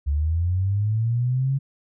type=linear sweep; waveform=sine; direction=up; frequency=69.3 to 138.59 Hz; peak=-19 dBFS; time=0.06-1.59 s; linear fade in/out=20 ms; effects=none